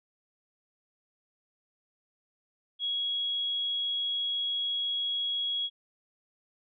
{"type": "tone", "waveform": "sine", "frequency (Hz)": 3322, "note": "G#7", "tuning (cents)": 0, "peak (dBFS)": -28, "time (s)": [2.79, 5.7], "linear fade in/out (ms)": 50, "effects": []}